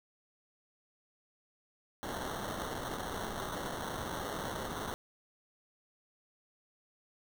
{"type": "noise with sample-and-hold", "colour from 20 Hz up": "white", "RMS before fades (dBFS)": -39, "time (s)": [2.03, 4.94], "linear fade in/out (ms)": 0, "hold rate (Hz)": 2450, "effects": []}